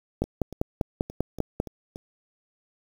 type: two click trains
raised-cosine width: 2 ms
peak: -10 / -24 dBFS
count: 8 / 7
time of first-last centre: 0.22-1.601 / 0.24-1.959 s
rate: 5.07 / 3.49 Hz
effects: 7-bit